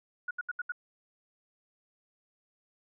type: tone bursts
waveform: sine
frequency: 1453 Hz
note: F#6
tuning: 32 cents flat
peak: -31 dBFS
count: 5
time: 0.28-0.721 s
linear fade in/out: 5 ms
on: 29 ms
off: 74 ms
effects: none